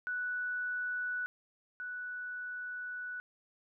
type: tone pair in turn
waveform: sine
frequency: 1480 / 1480 Hz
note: F#6 / F#6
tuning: 0 / 0 cents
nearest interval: unison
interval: 0 cents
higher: neither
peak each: -33 / -38 dBFS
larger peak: first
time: 0.07-1.26 / 1.8-3.2 s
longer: second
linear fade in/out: 0 ms
effects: none